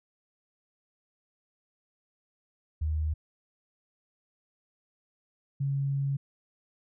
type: tone pair in turn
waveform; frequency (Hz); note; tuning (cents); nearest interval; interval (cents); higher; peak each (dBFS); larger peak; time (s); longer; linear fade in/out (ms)
sine; 77.4 / 138.63; D#2 / C#3; -9 / 0; minor seventh; 1009; second; -26; neither; 2.81-3.14 / 5.6-6.17; second; 10
effects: none